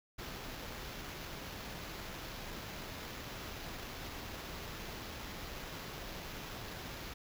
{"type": "noise with sample-and-hold", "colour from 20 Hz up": "pink", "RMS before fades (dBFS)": -45, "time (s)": [0.18, 7.14], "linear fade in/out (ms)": 10, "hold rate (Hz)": 8820, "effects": []}